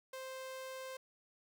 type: tone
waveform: sawtooth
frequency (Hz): 523.3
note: C5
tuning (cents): 0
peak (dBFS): -40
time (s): 0.13-0.97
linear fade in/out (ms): 5
effects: none